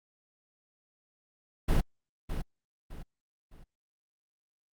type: noise with echo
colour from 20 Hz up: brown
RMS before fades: -23 dBFS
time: 1.68-1.81 s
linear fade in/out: 10 ms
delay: 610 ms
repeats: 3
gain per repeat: -9 dB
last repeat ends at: 3.64 s
effects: Opus 48 kbps

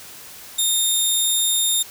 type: tone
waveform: 15% pulse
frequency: 3661 Hz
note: A#7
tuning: 32 cents flat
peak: -10 dBFS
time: 0.58-1.83 s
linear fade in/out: 10 ms
effects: white hiss -40 dBFS RMS until 1.9 s

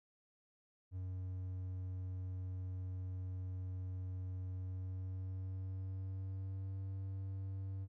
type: tone with pitch glide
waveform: triangle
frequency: 92.6 to 96.2 Hz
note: F#2 to G2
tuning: +2 to -32 cents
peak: -38 dBFS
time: 0.91-7.88 s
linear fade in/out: 50 ms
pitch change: +66 cents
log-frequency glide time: 4.52-6.81 s
effects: none

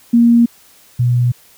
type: tone pair in turn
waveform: sine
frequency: 235.1 / 122.26 Hz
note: A#3 / B2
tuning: +15 / -17 cents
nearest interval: major seventh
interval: 1132 cents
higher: first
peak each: -6 / -10 dBFS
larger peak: first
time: 0.13-0.46 / 0.99-1.32 s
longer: neither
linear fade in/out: 10 ms
effects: white hiss -47 dBFS RMS until 1.57 s

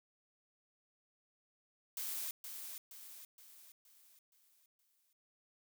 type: noise with echo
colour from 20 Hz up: blue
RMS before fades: -41 dBFS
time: 1.97-2.31 s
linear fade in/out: 2 ms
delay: 470 ms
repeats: 6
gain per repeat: -6 dB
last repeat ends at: 5.13 s
effects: none

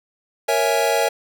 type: chord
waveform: square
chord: A# half-diminished seventh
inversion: none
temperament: equal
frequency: 466.2 / 554.4 / 659.3 / 830.6 Hz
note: A#4 / C#5 / E5 / G#5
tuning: 0 / 0 / 0 / 0 cents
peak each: -23 dBFS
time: 0.48-1.09 s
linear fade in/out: 10 ms
effects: none

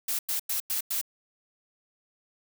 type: noise bursts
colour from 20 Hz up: blue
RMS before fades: -29 dBFS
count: 5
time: 0.08-1.014 s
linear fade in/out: 5 ms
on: 110 ms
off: 96 ms
effects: none

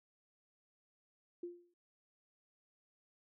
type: tone with exponential decay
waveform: sine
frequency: 349.2 Hz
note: F4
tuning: in tune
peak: -38 dBFS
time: 1.43-1.74 s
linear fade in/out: 5 ms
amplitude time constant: 66 ms
effects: noise-tail reverb RT60 0.3 s tail -22 dB re dry

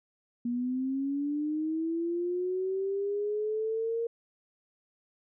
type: linear sweep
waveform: sine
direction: up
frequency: 237.3 to 466.2 Hz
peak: -28 dBFS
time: 0.45-4.07 s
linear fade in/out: 5 ms
effects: none

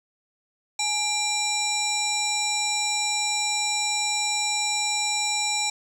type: harmonic tone with a mistuned harmonic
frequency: 790 Hz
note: G5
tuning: 13 cents sharp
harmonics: 1 / 3 / 5 / 7 / 9 / 10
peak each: -30 / -29 / -29 / -32 / -30 / -31 dBFS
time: 0.79-5.7 s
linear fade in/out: 5 ms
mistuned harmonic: 1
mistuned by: +100 cents
effects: 8-bit

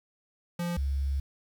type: tone pair in turn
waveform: square / sine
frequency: 173.3 / 68.93 Hz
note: F3 / C#2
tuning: -13 / -9 cents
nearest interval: octave + major third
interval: 1596 cents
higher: first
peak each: -30 / -26 dBFS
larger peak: second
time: 0.59-0.77 / 0.77-1.2 s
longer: second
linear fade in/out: 5 ms
effects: 9-bit

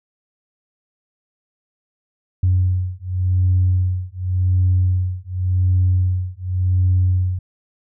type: beating tone pair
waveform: sine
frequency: 91.2 / 92.09 Hz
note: F#2 / F#2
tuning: -24 / -8 cents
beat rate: 0.89 Hz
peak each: -17 dBFS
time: 2.43-7.39 s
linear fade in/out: 5 ms
effects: tanh soft clip ceiling -8 dBFS

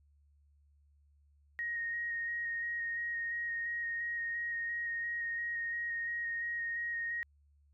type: tone with vibrato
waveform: sine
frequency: 1871 Hz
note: A#6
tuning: 6 cents sharp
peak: -34 dBFS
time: 1.59-7.23 s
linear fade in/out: 0 ms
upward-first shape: square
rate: 2.9 Hz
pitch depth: 11 cents each way
effects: added 72 Hz sine -64 dBFS peak until 7.73 s

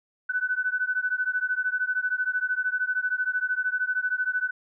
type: beating tone pair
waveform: sine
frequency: 1494 / 1507 Hz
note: F#6 / F#6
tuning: +16 / +31 cents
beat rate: 13 Hz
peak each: -27 dBFS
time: 0.29-4.51 s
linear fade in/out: 10 ms
effects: none

